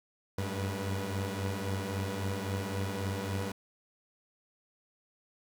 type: tone cluster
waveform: sawtooth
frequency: 94.7 / 98.4 / 214.1 / 487.4 Hz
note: F#2 / G2 / A3 / B4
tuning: +41 / +7 / -47 / -23 cents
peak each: -34 / -31 / -39 / -37 dBFS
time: 0.38-3.52 s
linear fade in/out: 5 ms
effects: none